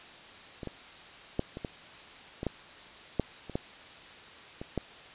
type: clicks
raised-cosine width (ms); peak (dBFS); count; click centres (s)
2; -25 / -23 / -14 / -25 / -21 / -21 / -16 / -12 / -27 / -16 / -25 / -16; 12; 0.632 / 0.673 / 1.394 / 1.571 / 1.648 / 2.431 / 2.467 / 3.197 / 3.497 / 3.555 / 4.615 / 4.777
effects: white hiss -49 dBFS RMS until 5.14 s + resampled to 8000 Hz